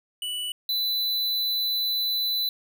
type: tone pair in turn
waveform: square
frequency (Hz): 2960 / 3996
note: F#7 / B7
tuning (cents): 0 / +20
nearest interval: perfect fourth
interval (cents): 520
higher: second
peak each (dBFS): -29 / -24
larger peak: second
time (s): 0.22-0.52 / 0.69-2.49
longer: second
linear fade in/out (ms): 2
effects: none